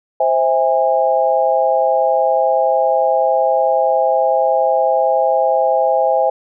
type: chord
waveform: sine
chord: C augmented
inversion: none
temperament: just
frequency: 523.3 / 654.1 / 817.6 Hz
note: C5 / E5 / G#5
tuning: 0 / -14 / -27 cents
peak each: -16 dBFS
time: 0.2-6.3 s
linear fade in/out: 5 ms
effects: none